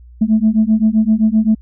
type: beating tone pair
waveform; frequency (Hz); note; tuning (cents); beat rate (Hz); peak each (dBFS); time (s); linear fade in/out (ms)
sine; 214.6 / 222.3; A3 / A3; -43 / +18; 7.7; -12; 0.21-1.55; 10
effects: tanh soft clip ceiling -4 dBFS + added 60 Hz sine -37 dBFS peak until 1.61 s